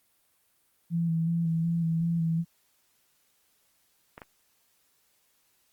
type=tone with vibrato; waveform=sine; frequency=166 Hz; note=E3; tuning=12 cents sharp; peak=-24 dBFS; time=0.9-2.45 s; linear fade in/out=50 ms; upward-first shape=square; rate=2.7 Hz; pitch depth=23 cents each way
type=clicks; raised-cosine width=0.5 ms; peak=-27 dBFS; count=2; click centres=4.179 / 4.218 s
effects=white hiss -69 dBFS RMS until 5.72 s + Opus 32 kbps